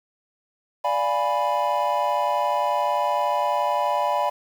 triangle chord, D diminished seventh, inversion none, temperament equal, 587.3 / 698.5 / 830.6 / 987.8 Hz, D5 / F5 / Ab5 / Cb6, 0 / 0 / 0 / 0 cents, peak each -24 / -26 / -24 / -22 dBFS, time 0.84-4.3 s, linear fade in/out 10 ms, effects 8-bit

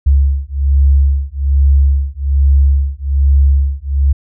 sine beating tone pair, 68.7 / 69.9 Hz, C#2 / C#2, -15 / +15 cents, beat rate 1.2 Hz, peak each -11 dBFS, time 0.06-4.13 s, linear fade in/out 10 ms, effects none

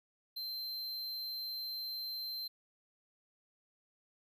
square tone, 4117 Hz, C8, 29 cents flat, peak -39 dBFS, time 0.36-2.48 s, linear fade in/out 10 ms, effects none

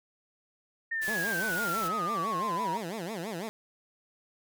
sine exponential sweep, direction down, 1845 to 932.3 Hz, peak -29 dBFS, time 0.91-2.78 s, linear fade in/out 10 ms
white noise, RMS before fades -40 dBFS, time 1.01-1.89 s, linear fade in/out 20 ms
15% pulse tone with vibrato, 193.4 Hz, G3, 23 cents flat, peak -28 dBFS, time 1.08-3.49 s, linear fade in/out 0 ms, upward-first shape sine, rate 6 Hz, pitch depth 290 cents each way
effects none

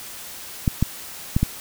clicks, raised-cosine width 5 ms, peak -5 dBFS, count 4, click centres 0.678 / 0.826 / 1.365 / 1.43 s, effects white hiss -37 dBFS RMS until 1.6 s

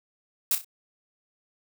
blue noise with echo, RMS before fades -23 dBFS, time 0.51-0.55 s, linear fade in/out 2 ms, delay 32 ms, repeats 3, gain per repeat -9 dB, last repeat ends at 0.646 s, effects none

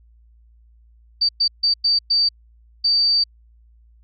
sine tone bursts at uneven times, 4624 Hz, D8, 28 cents flat, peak -14 dBFS, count 6, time 1.21-1.29 / 1.4-1.48 / 1.63-1.74 / 1.84-1.99 / 2.1-2.29 / 2.84-3.24 s, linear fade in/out 10 ms, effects added 57 Hz sine -49 dBFS peak until 4.03 s

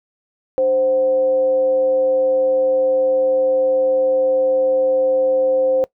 sine tone with frequency modulation, 523.3 Hz, C5, in tune, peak -13 dBFS, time 0.58-5.84 s, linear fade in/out 0 ms, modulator 228 Hz, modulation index 0.23, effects noise-tail reverb RT60 0.1 s tail -21 dB re dry

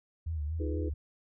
sine tone with vibrato, 77.5 Hz, D#2, 6 cents flat, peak -31 dBFS, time 0.26-0.94 s, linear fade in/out 10 ms, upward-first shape sine, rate 4.2 Hz, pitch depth 99 cents each way
sine chord, F half-diminished seventh, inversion third, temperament equal, 311.1 / 349.2 / 415.3 / 493.9 Hz, Eb4 / F4 / Ab4 / Cb5, 0 / 0 / 0 / 0 cents, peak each -37 / -42 / -40 / -42 dBFS, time 0.59-0.9 s, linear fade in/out 20 ms
effects none

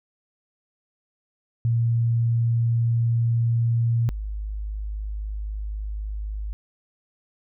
sine tone pair in turn, 116.54 / 51.91 Hz, A#2 / G#1, 0 / 0 cents, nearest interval octave + major second, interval 1400 cents, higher first, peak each -18 / -27 dBFS, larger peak first, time 1.65-4.09 / 4.09-6.53 s, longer neither, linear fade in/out 0 ms, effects none

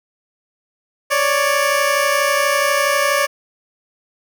15% pulse tone pair together, 555.1 / 587.3 Hz, C#5 / D5, +2 / 0 cents, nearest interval minor second, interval 98 cents, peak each -11 dBFS, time 1.1-3.27 s, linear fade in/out 20 ms, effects none

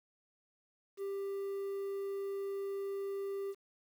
triangle tone with quantisation, 394.8 Hz, G4, 12 cents sharp, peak -34 dBFS, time 0.97-3.55 s, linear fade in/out 50 ms, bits 10, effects none

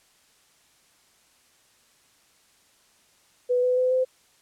sine tone with pitch steps, 495 / 501.3 / 507.7 / 514.2 Hz, B4 / B4 / B4 / C5, +4 / +26 / +48 / -30 cents, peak -19 dBFS, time 3.49-4.05 s, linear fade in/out 20 ms, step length 140 ms, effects white hiss -61 dBFS RMS until 4.41 s + low-pass 10000 Hz 12 dB/octave

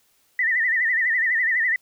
sine tone with vibrato, 1900 Hz, A#6, 33 cents sharp, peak -18 dBFS, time 0.39-1.76 s, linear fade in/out 2 ms, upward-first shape sine, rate 12 Hz, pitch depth 110 cents each way, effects white hiss -63 dBFS RMS until 1.81 s

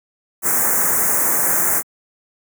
white band-stop noise, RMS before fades -17 dBFS, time 0.42-1.83 s, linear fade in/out 50 ms, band 2000 to 6500 Hz, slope 48 dB/octave, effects high-pass 150 Hz 12 dB/octave

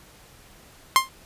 sawtooth tone with exponential decay, 1056 Hz, C6, 16 cents sharp, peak -6 dBFS, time 0.96-1.09 s, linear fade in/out 0 ms, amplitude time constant 28 ms, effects pink hiss -51 dBFS RMS until 1.25 s + resampled to 32000 Hz

